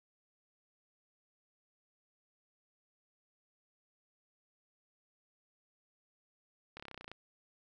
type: slowing click train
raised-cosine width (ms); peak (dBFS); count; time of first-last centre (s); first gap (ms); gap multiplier
0.3; -30; 12; 6.77-7.116; 27; 1.03
effects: none